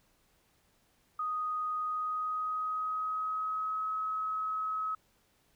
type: tone with pitch glide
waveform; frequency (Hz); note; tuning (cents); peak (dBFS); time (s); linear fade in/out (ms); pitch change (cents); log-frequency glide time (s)
sine; 1245 to 1280; D#6 to D#6; +1 to +49; -31; 1.19-4.95; 5; +48; 1.82-3.88
effects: pink hiss -70 dBFS RMS until 5.55 s